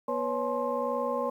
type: tone cluster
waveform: sine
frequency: 243.2 / 493 / 555 / 853 / 1055 Hz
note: B3 / B4 / C#5 / G#5 / C6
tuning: -26 / -3 / +2 / +46 / +14 cents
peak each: -36 / -32 / -31 / -37 / -33 dBFS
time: 0.08-1.3 s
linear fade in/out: 5 ms
effects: tanh soft clip ceiling -16 dBFS + 10-bit